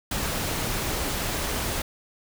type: noise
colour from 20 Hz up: pink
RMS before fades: -28 dBFS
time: 0.11-1.82 s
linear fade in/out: 5 ms
effects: none